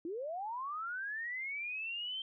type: linear sweep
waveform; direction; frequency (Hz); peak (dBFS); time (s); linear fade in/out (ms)
sine; up; 311.4 to 3145; -37; 0.05-2.22; 2
effects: none